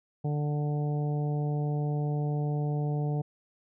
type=harmonic tone; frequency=147.7 Hz; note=D3; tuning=10 cents sharp; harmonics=1 / 2 / 3 / 4 / 5 / 6; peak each=-27 / -39 / -38 / -44 / -41 / -52 dBFS; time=0.24-3.22 s; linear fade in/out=10 ms; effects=none